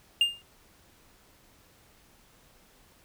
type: tone with exponential decay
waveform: triangle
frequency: 2811 Hz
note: F7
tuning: 11 cents sharp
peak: -15 dBFS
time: 0.21-0.42 s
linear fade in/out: 2 ms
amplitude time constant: 44 ms
effects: pink hiss -60 dBFS RMS until 3.04 s